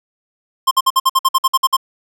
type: tone bursts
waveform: square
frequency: 1057 Hz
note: C6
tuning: 17 cents sharp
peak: -10 dBFS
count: 12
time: 0.67-1.768 s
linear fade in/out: 10 ms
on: 42 ms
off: 54 ms
effects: none